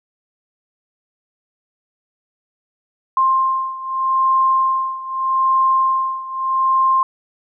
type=beating tone pair; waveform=sine; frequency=1055 / 1055.81 Hz; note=C6 / C6; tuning=+14 / +15 cents; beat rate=0.81 Hz; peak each=-16 / -19 dBFS; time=3.17-7.03 s; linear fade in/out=2 ms; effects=none